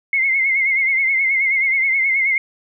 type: tone with vibrato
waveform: sine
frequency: 2135 Hz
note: C7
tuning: 34 cents sharp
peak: -14 dBFS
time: 0.13-2.38 s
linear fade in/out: 2 ms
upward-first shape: sine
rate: 9.4 Hz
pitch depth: 61 cents each way
effects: none